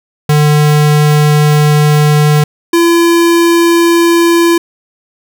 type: tone pair in turn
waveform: square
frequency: 149.6 / 339 Hz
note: D3 / E4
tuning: +32 / +49 cents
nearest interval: octave + major second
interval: 1417 cents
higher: second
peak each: -6 dBFS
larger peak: neither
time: 0.29-2.44 / 2.73-4.58 s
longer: first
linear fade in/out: 5 ms
effects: none